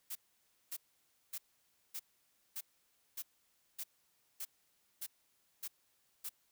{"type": "noise bursts", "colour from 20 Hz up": "blue", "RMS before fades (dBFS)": -42, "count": 11, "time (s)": [0.1, 6.294], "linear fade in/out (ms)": 10, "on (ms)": 54, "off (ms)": 560, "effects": ["white hiss -75 dBFS RMS until 6.51 s"]}